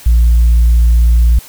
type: tone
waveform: sine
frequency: 58 Hz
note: A#1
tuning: 8 cents flat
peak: -3 dBFS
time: 0.06-1.39 s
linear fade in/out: 5 ms
effects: tanh soft clip ceiling -3 dBFS + white hiss -36 dBFS RMS until 1.48 s